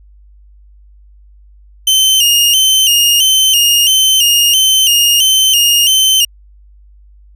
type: tone with vibrato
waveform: sawtooth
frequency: 2960 Hz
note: F#7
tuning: in tune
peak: -4 dBFS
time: 1.87-6.25 s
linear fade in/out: 5 ms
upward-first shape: square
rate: 1.5 Hz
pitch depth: 69 cents each way
effects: added 50 Hz sine -39 dBFS peak until 7.35 s